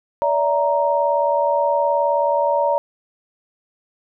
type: tone cluster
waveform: sine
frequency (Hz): 576 / 655 / 934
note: D5 / E5 / A#5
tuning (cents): -34 / -11 / +3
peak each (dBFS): -18 / -24 / -19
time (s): 0.22-2.78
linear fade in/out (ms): 0
effects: none